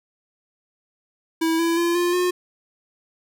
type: tone with pitch steps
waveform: square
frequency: 325.9 / 333.9 / 342.1 / 350.5 / 359.1 Hz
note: E4 / E4 / F4 / F4 / F4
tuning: -20 / +22 / -36 / +6 / +48 cents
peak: -19 dBFS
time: 1.41-2.31 s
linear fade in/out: 10 ms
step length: 180 ms
effects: none